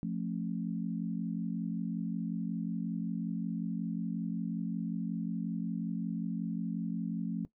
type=chord; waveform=sine; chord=F augmented; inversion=none; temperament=equal with one note detuned; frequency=174.61 / 220 / 271.5 Hz; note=F3 / A3 / C#4; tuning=0 / 0 / -36 cents; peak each=-35 / -36 / -40 dBFS; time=0.03-7.45 s; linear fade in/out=0 ms; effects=noise-tail reverb RT60 0.1 s tail -17 dB re dry